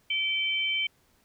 sine tone pair together, 2322 / 3091 Hz, D7 / G7, -20 / -25 cents, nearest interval perfect fourth, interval 495 cents, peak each -28 dBFS, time 0.1-0.87 s, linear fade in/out 5 ms, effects pink hiss -66 dBFS RMS until 1.24 s

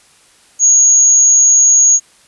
sine tone, 6645 Hz, G#8, in tune, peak -5 dBFS, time 0.59-2 s, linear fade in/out 50 ms, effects white hiss -48 dBFS RMS until 2.27 s + resampled to 24000 Hz

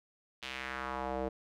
square tone with band-pass filter sweep, 65.2 Hz, C2, 5 cents flat, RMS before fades -38 dBFS, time 0.42-1.29 s, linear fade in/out 10 ms, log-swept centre 3200 to 490 Hz, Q 1.9, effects none

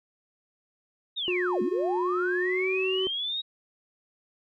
sine linear two-way sweep, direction down then up, 3818 to 193.9 to 3818 Hz, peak -28 dBFS, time 1.16-3.42 s, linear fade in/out 20 ms, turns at 1.62 s
triangle tone with pitch glide, 360 to 377.2 Hz, F#4 to F#4, -47 to +33 cents, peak -24 dBFS, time 1.28-3.07 s, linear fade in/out 0 ms, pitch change +80 cents, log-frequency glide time 2.39-2.69 s
effects none

